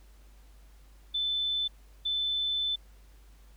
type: tone bursts at uneven times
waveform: sine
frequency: 3520 Hz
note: A7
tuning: in tune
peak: -27 dBFS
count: 2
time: 1.14-1.68 / 2.05-2.76 s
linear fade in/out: 10 ms
effects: added 50 Hz sine -52 dBFS peak until 3.56 s + pink hiss -64 dBFS RMS until 3.56 s